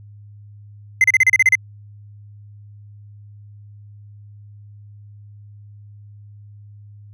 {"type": "tone bursts", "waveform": "triangle", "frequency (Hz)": 2062, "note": "C7", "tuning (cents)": -26, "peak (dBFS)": -7, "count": 9, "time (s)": [1.01, 1.553], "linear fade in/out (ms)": 2, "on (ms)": 31, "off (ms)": 33, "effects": ["added 103 Hz sine -39 dBFS peak until 7.13 s"]}